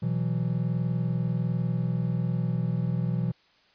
triangle chord, B suspended fourth, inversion none, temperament equal, 123.47 / 164.81 / 185 Hz, B2 / E3 / F#3, 0 / 0 / 0 cents, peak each -26 / -26 / -31 dBFS, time 0.02-3.32 s, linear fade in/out 10 ms, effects white hiss -62 dBFS RMS until 3.74 s + resampled to 11025 Hz

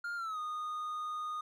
triangle tone with pitch glide, 1407 to 1232 Hz, F6 to D#6, +12 to -17 cents, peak -34 dBFS, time 0.04-1.41 s, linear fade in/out 5 ms, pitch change -229 cents, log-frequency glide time 0.16-0.39 s, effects none

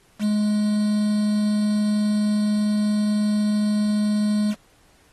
triangle tone with quantisation, 210 Hz, G#3, 19 cents sharp, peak -16 dBFS, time 0.19-4.55 s, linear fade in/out 50 ms, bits 6, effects pink hiss -58 dBFS RMS until 5.12 s + AAC 32 kbps

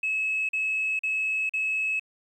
sine tone bursts, 2583 Hz, E7, 36 cents flat, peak -23 dBFS, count 4, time 0.03-1.996 s, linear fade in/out 5 ms, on 460 ms, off 42 ms, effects tanh soft clip ceiling -20 dBFS + 10-bit

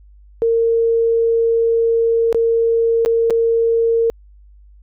sine tone with dropouts, 459 Hz, A#4, 27 cents flat, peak -12 dBFS, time 0.42-4.1 s, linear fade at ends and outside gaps 0 ms, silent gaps 2.327-2.346 / 3.05-3.06 / 3.3-3.306 s, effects added 50 Hz sine -42 dBFS peak until 4.82 s

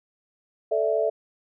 sine chord, A suspended fourth, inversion none, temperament just, 440 / 586.7 / 660 Hz, A4 / D5 / E5, 0 / -2 / +2 cents, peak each -25 / -26 / -24 dBFS, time 0.71-1.1 s, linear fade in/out 10 ms, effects none

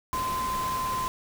sine tone in noise, 1033 Hz, C6, 22 cents flat, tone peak -27 dBFS, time 0.13-1.08 s, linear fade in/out 0 ms, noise pink, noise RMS -36 dBFS, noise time 0.13-1.08 s, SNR +6 dB, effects none

